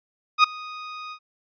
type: tone with ADSR envelope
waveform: sawtooth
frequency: 1244.5 Hz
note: D#6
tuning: in tune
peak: -6 dBFS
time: 0.38-1.19 s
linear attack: 57 ms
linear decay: 8 ms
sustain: -24 dB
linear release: 72 ms
effects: resampled to 11025 Hz